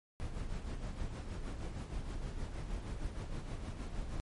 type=noise with tremolo; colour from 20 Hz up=brown; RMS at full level=-38 dBFS; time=0.2-4.2 s; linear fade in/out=0 ms; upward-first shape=sine; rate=6.4 Hz; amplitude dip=50%; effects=MP3 48 kbps